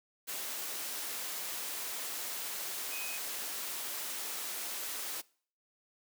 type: tone in noise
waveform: sine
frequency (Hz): 2511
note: D#7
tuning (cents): +15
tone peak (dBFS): -42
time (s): 2.91-3.18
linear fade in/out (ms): 20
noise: white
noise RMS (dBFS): -39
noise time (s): 0.27-5.22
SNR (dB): -6
effects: noise-tail reverb RT60 0.5 s tail -23 dB re dry + high-pass 300 Hz 12 dB/octave